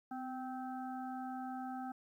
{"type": "harmonic tone with a mistuned harmonic", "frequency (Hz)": 259.4, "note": "C4", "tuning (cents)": -15, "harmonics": [1, 3, 5, 6], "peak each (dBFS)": [-43, -43, -52, -56], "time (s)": [0.11, 1.92], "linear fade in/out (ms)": 5, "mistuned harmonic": 1, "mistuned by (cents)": -26, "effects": ["12-bit"]}